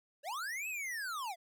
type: linear two-way sweep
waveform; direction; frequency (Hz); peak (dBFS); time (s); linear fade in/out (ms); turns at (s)
square; up then down; 520 to 2637 to 650; -38; 0.23-1.36; 50; 0.68
effects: none